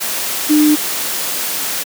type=tone in noise; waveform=sine; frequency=301.2 Hz; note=D4; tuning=44 cents sharp; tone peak=-7 dBFS; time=0.49-0.76 s; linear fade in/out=20 ms; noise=white; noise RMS=-20 dBFS; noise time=0-1.84 s; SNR=+10 dB; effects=high-pass 200 Hz 12 dB/octave